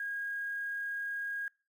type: tone with quantisation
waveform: sine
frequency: 1634 Hz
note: G#6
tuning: 29 cents flat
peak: -34 dBFS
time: 0-1.48 s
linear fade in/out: 2 ms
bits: 10
effects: noise-tail reverb RT60 0.4 s tail -26 dB re dry